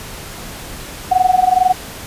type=tone with amplitude modulation; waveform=sine; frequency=740 Hz; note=F#5; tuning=in tune; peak=-6 dBFS; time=1.11-1.73 s; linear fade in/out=10 ms; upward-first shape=sine; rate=22.1 Hz; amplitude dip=90%; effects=pink hiss -31 dBFS RMS until 2.06 s + resampled to 32000 Hz